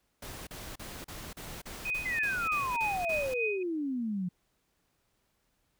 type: noise bursts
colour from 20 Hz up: pink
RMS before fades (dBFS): -43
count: 11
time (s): 0.22-3.34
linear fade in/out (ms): 5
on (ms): 250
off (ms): 37
type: tone with tremolo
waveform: sine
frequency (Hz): 2500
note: D#7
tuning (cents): +8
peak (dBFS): -28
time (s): 1.85-3.63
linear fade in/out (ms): 5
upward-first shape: triangle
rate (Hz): 3.3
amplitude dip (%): 95
type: exponential sweep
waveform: sine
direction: down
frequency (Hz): 2086 to 173.9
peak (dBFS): -30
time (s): 2.05-4.29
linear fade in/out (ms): 10
effects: pink hiss -75 dBFS RMS until 5.79 s